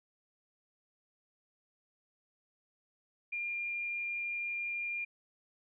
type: tone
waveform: sine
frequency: 2402 Hz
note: D7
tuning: 38 cents sharp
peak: -34 dBFS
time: 3.32-5.05 s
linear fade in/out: 10 ms
effects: none